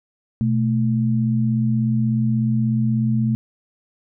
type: tone pair together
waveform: sine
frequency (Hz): 123.47 / 220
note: B2 / A3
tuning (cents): 0 / 0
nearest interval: minor seventh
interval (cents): 1000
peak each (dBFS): -19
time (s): 0.41-3.35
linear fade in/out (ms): 0
effects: none